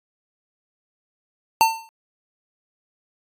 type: tone with exponential decay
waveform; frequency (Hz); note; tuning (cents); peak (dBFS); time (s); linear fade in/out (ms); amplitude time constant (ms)
square; 899; A5; +37; -10; 1.61-1.89; 0; 60
effects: AAC 64 kbps